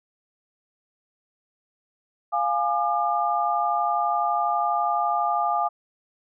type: chord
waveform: sine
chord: D diminished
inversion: first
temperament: equal with one note detuned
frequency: 698.5 / 830.6 / 1201.4 Hz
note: F5 / Ab5 / D6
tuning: 0 / 0 / +39 cents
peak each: -25 dBFS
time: 2.32-5.69 s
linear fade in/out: 20 ms
effects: none